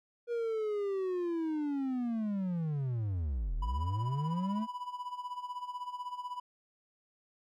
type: linear two-way sweep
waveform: triangle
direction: down then up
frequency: 479.8 to 36.71 to 227 Hz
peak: -29 dBFS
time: 0.27-4.67 s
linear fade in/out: 50 ms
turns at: 3.56 s
type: tone with tremolo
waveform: triangle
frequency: 987.8 Hz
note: B5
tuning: in tune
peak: -33 dBFS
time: 3.62-6.4 s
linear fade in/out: 5 ms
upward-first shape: sine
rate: 16 Hz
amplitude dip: 75%
effects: none